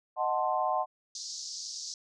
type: chord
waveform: sine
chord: D# diminished seventh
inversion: none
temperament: equal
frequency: 622.3 / 740 / 880 / 1046.5 Hz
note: D#5 / F#5 / A5 / C6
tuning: 0 / 0 / 0 / 0 cents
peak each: -33 / -30 / -33 / -32 dBFS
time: 0.16-0.86 s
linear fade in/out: 50 ms
type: band-pass noise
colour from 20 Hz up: pink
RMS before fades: -40 dBFS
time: 1.15-1.94 s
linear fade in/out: 2 ms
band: 4500 to 6600 Hz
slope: 48 dB/octave
effects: none